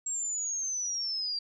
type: linear sweep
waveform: sine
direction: down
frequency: 7580 to 4699 Hz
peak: -30 dBFS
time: 0.06-1.39 s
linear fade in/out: 5 ms
effects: none